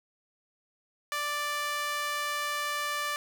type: tone with high-pass filter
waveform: sawtooth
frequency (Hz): 587.3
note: D5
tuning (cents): 0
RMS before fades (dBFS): -32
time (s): 1.12-3.16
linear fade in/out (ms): 0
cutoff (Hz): 1300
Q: 1.5
effects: none